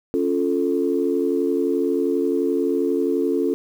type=chord; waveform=sine; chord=Db augmented; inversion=none; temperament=equal; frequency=277.2 / 349.2 / 440 Hz; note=Db4 / F4 / A4; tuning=0 / 0 / 0 cents; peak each=-22 dBFS; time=0.14-3.54 s; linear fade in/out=0 ms; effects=tanh soft clip ceiling -8 dBFS + 8-bit